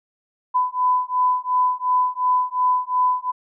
sine beating tone pair, 1001 / 1003.8 Hz, B5 / B5, +23 / +28 cents, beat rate 2.8 Hz, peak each -20 dBFS, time 0.54-3.32 s, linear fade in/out 20 ms, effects none

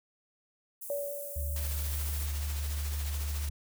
white high-pass noise, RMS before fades -42 dBFS, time 0.81-2.27 s, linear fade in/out 10 ms, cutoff 8800 Hz, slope 24 dB/octave
sine tone with exponential decay, 571 Hz, D5, 49 cents flat, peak -29 dBFS, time 0.9-2.1 s, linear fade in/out 1 ms, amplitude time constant 260 ms
sine tone, 73 Hz, D2, 10 cents flat, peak -31 dBFS, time 1.36-3.5 s, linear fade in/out 5 ms
white noise with tremolo, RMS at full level -41 dBFS, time 1.56-3.49 s, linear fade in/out 2 ms, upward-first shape sine, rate 14 Hz, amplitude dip 35%
effects none

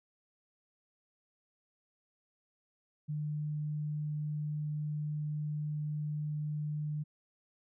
sine tone, 150.3 Hz, D3, 40 cents sharp, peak -33 dBFS, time 3.08-7.04 s, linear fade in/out 20 ms, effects none

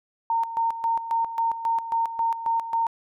sine tone with tremolo, 916 Hz, A#5, 31 cents flat, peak -20 dBFS, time 0.3-2.87 s, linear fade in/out 2 ms, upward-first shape square, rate 3.7 Hz, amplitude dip 70%, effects none

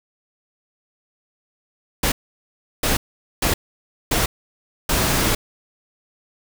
pink noise bursts at uneven times, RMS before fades -19 dBFS, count 5, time 2.03-2.12 / 2.83-2.97 / 3.42-3.54 / 4.11-4.26 / 4.89-5.35 s, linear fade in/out 5 ms, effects none

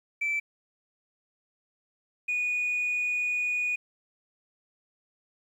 sine tone pair in turn, 2325 / 2463 Hz, D7 / D#7, -18 / -18 cents, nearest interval minor second, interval 100 cents, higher second, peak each -24 dBFS, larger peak neither, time 0.21-0.4 / 2.28-3.76 s, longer second, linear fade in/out 10 ms, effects tanh soft clip ceiling -23 dBFS + 10-bit

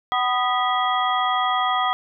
sine tone cluster, 752 / 996 / 1241 / 1956 / 3284 Hz, F#5 / B5 / D#6 / B6 / G#7, +28 / +14 / -5 / -17 / -20 cents, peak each -23 / -27 / -22 / -29 / -29 dBFS, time 0.12-1.93 s, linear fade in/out 0 ms, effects none

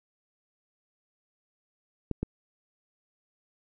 clicks, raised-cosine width 3 ms, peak -16 dBFS, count 2, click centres 2.113 / 2.23 s, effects none

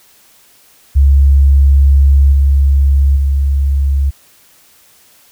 sine tone with level steps, 69.2 Hz, C#2, 2 cents flat, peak -4 / -6 / -9 dBFS, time 0.95-4.11 s, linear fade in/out 20 ms, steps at 2.32 / 3.16 s, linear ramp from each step 10 ms, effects white hiss -47 dBFS RMS until 5.31 s

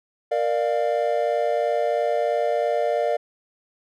triangle chord, Bb major, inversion none, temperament equal with one note detuned, 466.2 / 595.5 / 698.5 Hz, Bb4 / D5 / F5, 0 / +24 / 0 cents, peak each -23 / -21 / -23 dBFS, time 0.31-3.17 s, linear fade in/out 10 ms, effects none

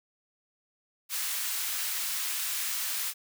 white high-pass noise, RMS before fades -32 dBFS, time 1.09-3.14 s, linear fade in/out 50 ms, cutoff 1300 Hz, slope 12 dB/octave, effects none

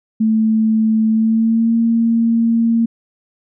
sine tone with pitch glide, 220 to 229.7 Hz, A3 to A#3, 0 to -25 cents, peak -11 dBFS, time 0.2-2.86 s, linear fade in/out 10 ms, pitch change +75 cents, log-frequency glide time 1.09-1.75 s, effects none

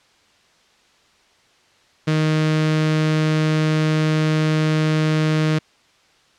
sawtooth tone with notch filter, 155.56 Hz, D#3, in tune, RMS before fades -18 dBFS, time 2.07-5.59 s, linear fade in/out 10 ms, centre 840 Hz, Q 1.9, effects white hiss -56 dBFS RMS until 6.38 s + low-pass 5000 Hz 12 dB/octave

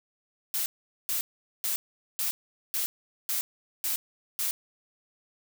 blue noise bursts, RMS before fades -29 dBFS, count 8, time 0.54-4.51 s, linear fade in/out 0 ms, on 120 ms, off 430 ms, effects none

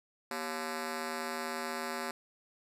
10% pulse ring-modulated tone, 315.7 Hz, D#4, 25 cents sharp, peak -24 dBFS, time 0.31-2.11 s, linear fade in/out 2 ms, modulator 76.1 Hz, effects resampled to 32000 Hz

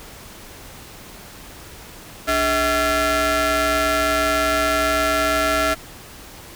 sawtooth ring-modulated tone, 354.4 Hz, F4, 25 cents sharp, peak -10 dBFS, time 2.27-5.75 s, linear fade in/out 20 ms, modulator 1000 Hz, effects pink hiss -40 dBFS RMS until 6.55 s

